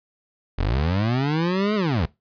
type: linear two-way sweep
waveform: 25% pulse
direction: up then down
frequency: 38.89 to 217.3 to 66.1 Hz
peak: -16 dBFS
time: 0.58-2.06 s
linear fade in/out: 10 ms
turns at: 1.75 s
effects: noise-tail reverb RT60 0.2 s tail -20 dB re dry + resampled to 11025 Hz

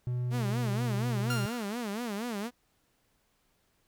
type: tone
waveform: triangle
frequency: 123.47 Hz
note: B2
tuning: in tune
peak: -27 dBFS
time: 0.07-1.46 s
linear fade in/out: 0 ms
type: tone with vibrato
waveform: sawtooth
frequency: 220.9 Hz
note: A3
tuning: 7 cents sharp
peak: -29 dBFS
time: 0.3-2.51 s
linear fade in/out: 50 ms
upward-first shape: sine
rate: 4.2 Hz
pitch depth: 190 cents each way
type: tone with exponential decay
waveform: sawtooth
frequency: 1396.9 Hz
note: F6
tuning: in tune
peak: -27 dBFS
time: 1.3-1.95 s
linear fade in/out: 2 ms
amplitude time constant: 140 ms
effects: pink hiss -72 dBFS RMS until 3.87 s

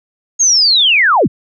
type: linear sweep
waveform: sine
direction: down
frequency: 6645 to 61.74 Hz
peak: -7 dBFS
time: 0.39-1.28 s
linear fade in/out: 20 ms
effects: none

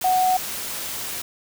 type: tone in noise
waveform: sine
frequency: 740 Hz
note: F#5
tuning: in tune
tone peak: -16 dBFS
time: 0.04-0.37 s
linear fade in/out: 5 ms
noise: white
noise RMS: -30 dBFS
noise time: 0.01-1.22 s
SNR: +11 dB
effects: none

